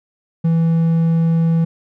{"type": "tone", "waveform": "triangle", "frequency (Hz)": 164.81, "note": "E3", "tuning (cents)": 0, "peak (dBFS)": -10, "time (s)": [0.44, 1.65], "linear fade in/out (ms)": 10, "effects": []}